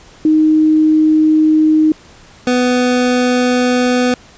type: tone pair in turn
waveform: sine / 25% pulse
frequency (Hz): 311.1 / 248.8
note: D#4 / B3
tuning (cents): 0 / +13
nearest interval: major third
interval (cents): 387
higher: first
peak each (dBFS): -7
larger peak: neither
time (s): 0.25-1.92 / 2.47-4.14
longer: neither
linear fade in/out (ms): 2
effects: pink hiss -42 dBFS RMS until 4.37 s + resampled to 16000 Hz